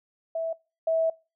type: tone pair in turn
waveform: sine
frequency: 655 / 650.5 Hz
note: E5 / E5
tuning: -11 / -23 cents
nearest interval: unison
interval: 12 cents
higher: first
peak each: -26 / -21 dBFS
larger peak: second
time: 0.35-0.53 / 0.87-1.1 s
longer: second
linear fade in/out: 5 ms
effects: noise-tail reverb RT60 0.3 s tail -23 dB re dry